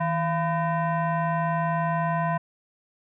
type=tone with frequency modulation; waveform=sine; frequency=161.6 Hz; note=E3; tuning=34 cents flat; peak=-22 dBFS; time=0-2.38 s; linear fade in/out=10 ms; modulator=845 Hz; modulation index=1.3; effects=none